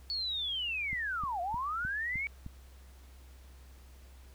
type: linear two-way sweep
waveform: sine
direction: down then up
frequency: 4463 to 673 to 2278 Hz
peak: -32 dBFS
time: 0.1-2.27 s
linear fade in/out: 0 ms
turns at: 1.41 s
type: click train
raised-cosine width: 5 ms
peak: -30 dBFS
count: 6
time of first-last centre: 0.93-2.464 s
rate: 3.26 Hz
effects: added 65 Hz sine -51 dBFS peak until 4.34 s + pink hiss -62 dBFS RMS until 4.34 s